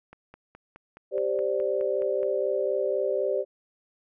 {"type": "click train", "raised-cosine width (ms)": 0.5, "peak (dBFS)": -31, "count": 11, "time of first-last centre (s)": [0.13, 2.231], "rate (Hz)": 4.76}
{"type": "chord", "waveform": "sine", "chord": "G suspended fourth", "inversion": "none", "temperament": "equal", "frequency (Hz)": [392, 523.3, 587.3], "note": ["G4", "C5", "D5"], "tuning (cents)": [0, 0, 0], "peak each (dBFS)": -28, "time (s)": [1.11, 3.45], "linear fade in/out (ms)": 50}
{"effects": []}